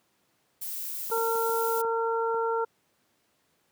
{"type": "noise", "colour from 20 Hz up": "violet", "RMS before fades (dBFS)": -35, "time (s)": [0.61, 1.82], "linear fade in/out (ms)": 10}
{"type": "clicks", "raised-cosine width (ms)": 1, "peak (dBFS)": -30, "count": 6, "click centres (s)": [1.101, 1.179, 1.354, 1.494, 1.849, 2.344]}
{"type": "harmonic tone", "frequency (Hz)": 456.6, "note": "A#4", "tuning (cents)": -36, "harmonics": [1, 2, 3], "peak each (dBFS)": [-27, -30, -32], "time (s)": [1.11, 2.65], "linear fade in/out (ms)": 10}
{"effects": ["pink hiss -70 dBFS RMS until 3.71 s", "high-pass 150 Hz 12 dB/octave"]}